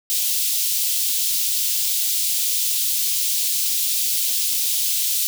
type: high-pass noise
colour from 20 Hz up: white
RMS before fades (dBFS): -21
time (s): 0.1-5.27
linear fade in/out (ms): 0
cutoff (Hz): 3100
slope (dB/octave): 24
effects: none